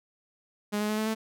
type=tone with pitch steps; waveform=sawtooth; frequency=207.7 / 210.8 / 214 / 217.3 / 220.6 Hz; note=G#3 / G#3 / A3 / A3 / A3; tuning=0 / +26 / -48 / -21 / +5 cents; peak=-23 dBFS; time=0.72-1.15 s; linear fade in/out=20 ms; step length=86 ms; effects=none